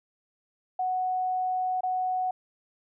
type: tone with dropouts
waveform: sine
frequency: 740 Hz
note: F#5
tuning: in tune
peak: -25 dBFS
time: 0.79-2.31 s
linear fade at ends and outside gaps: 5 ms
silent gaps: 1.808-1.833 s
effects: none